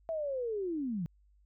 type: linear sweep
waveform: sine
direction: down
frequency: 664 to 155.7 Hz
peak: -32 dBFS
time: 0.09-1.06 s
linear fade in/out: 0 ms
effects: added 50 Hz sine -62 dBFS peak until 1.45 s